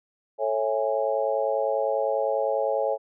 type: chord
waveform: sine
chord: A major seventh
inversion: none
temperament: just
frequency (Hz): 440 / 550 / 660 / 825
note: A4 / C#5 / E5 / G#5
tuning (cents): 0 / -14 / +2 / -12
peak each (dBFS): -29 / -25 / -29 / -30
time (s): 0.38-2.98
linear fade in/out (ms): 50
effects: none